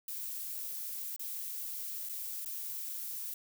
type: noise with dropouts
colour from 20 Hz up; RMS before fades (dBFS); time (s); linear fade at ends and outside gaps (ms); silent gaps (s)
violet; -40; 0.08-3.34; 2; 1.163-1.194 / 2.089-2.094 / 2.448-2.458
effects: none